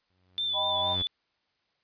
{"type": "tone with exponential growth", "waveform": "sawtooth", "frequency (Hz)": 91.8, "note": "F#2", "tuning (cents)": -13, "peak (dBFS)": -29, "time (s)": [0.1, 1.02], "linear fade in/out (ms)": 0, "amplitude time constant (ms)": 200}
{"type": "tone with vibrato", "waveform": "sine", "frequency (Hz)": 3520, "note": "A7", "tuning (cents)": 0, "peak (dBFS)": -27, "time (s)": [0.38, 1.07], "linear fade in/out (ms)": 0, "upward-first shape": "sine", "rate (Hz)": 4.3, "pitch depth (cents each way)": 32}
{"type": "chord", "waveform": "sine", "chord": "Eb augmented", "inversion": "none", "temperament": "equal", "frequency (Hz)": [622.3, 784, 987.8], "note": ["Eb5", "G5", "B5"], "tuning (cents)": [0, 0, 0], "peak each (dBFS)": [-33, -34, -32], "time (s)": [0.53, 0.97], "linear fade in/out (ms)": 50}
{"effects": ["white hiss -74 dBFS RMS until 1.83 s", "resampled to 11025 Hz"]}